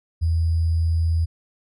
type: tone with sample-and-hold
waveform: sine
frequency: 82.41 Hz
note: E2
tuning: in tune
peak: -17 dBFS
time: 0.21-1.26 s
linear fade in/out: 20 ms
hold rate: 4900 Hz
effects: resampled to 22050 Hz